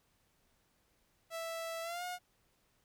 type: tone with pitch glide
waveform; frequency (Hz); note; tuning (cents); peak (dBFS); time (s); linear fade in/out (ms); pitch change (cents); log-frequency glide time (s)
sawtooth; 659.3 to 719; E5 to F#5; 0 to -50; -35; 1.3-2.19; 50; +150; 1.82-2.04
effects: pink hiss -74 dBFS RMS until 2.84 s